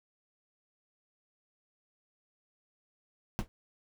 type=noise with exponential decay; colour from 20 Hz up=brown; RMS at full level=-26 dBFS; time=3.39-3.48 s; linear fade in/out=0 ms; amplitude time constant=19 ms; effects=none